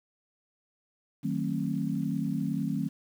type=chord; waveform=sine; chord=D# diminished seventh; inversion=none; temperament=just; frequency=155.56 / 186.68 / 224 / 268.8 Hz; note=D#3 / F#3 / A3 / C4; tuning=0 / +16 / +31 / +47 cents; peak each=-33 dBFS; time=1.23-2.89 s; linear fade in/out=20 ms; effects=9-bit